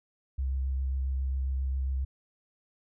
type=tone with vibrato; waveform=sine; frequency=66.3 Hz; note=C2; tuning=23 cents sharp; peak=-27 dBFS; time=0.38-2.05 s; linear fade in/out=10 ms; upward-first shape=sine; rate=7.4 Hz; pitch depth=16 cents each way; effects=none